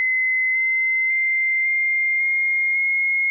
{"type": "tone with pitch steps", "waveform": "sine", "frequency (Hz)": [2045, 2066, 2088, 2110, 2132, 2154], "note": ["C7", "C7", "C7", "C7", "C7", "C7"], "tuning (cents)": [-40, -22, -4, 14, 32, 50], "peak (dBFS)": -17, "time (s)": [0, 3.3], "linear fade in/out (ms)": 0, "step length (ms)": 550, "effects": []}